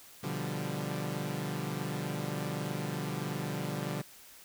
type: chord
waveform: sawtooth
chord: G dominant seventh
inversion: first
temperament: equal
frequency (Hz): 123.47 / 146.83 / 174.61 / 196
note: B2 / D3 / F3 / G3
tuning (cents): 0 / 0 / 0 / 0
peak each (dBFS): -37 / -33 / -36 / -36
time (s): 0.23-4.02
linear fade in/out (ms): 10
effects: white hiss -54 dBFS RMS until 4.44 s